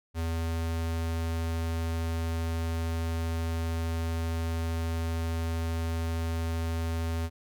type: tone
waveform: square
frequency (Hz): 82.41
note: E2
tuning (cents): 0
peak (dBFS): -29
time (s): 0.14-7.3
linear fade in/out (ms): 50
effects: none